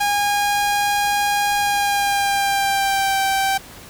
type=tone with pitch glide; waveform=sawtooth; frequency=817 to 778.8 Hz; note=G#5 to G5; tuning=-29 to -12 cents; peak=-13 dBFS; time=0-3.58 s; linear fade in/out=10 ms; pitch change=-83 cents; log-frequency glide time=1.57-3.21 s; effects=pink hiss -40 dBFS RMS until 3.89 s